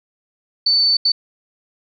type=tone bursts at uneven times; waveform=sine; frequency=4515 Hz; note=C#8; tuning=31 cents sharp; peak=-12 dBFS; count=2; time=0.66-0.97 / 1.05-1.12 s; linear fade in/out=5 ms; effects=none